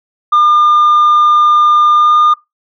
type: tone with pitch glide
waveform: sine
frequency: 1205 to 1214.1 Hz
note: D6 to D#6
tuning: +44 to -43 cents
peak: -3 dBFS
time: 0.32-2.34 s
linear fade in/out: 10 ms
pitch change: +13 cents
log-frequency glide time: 1.95-2.14 s
effects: noise-tail reverb RT60 0.2 s tail -22 dB re dry + tanh soft clip ceiling -4 dBFS